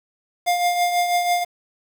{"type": "tone with tremolo", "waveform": "square", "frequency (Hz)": 705, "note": "F5", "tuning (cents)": 16, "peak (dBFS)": -16, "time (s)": [0.46, 1.45], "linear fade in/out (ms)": 20, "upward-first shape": "triangle", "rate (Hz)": 6.1, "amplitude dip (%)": 55, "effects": ["7-bit"]}